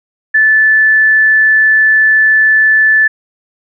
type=tone; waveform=sine; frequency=1747 Hz; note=A6; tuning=13 cents flat; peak=-5 dBFS; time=0.34-3.08 s; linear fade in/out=10 ms; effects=none